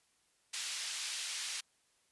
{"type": "band-pass noise", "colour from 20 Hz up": "pink", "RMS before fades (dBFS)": -40, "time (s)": [0.53, 1.61], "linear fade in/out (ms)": 10, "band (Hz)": [2800, 9100], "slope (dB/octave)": 12, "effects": ["white hiss -73 dBFS RMS until 2.11 s", "resampled to 24000 Hz"]}